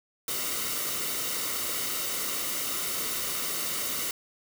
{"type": "noise with comb filter", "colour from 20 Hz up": "white", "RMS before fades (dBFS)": -31, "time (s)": [0.28, 4.11], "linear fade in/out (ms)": 2, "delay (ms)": 1.2, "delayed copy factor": -0.55, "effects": []}